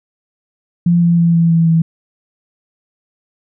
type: tone with pitch steps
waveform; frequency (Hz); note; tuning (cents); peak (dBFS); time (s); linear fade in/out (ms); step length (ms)
sine; 172.5 / 170.72 / 168.95 / 167.2 / 165.47 / 163.76; F3 / F3 / E3 / E3 / E3 / E3; -21 / -39 / +43 / +25 / +7 / -11; -8; 0.86-1.82; 5; 160
effects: none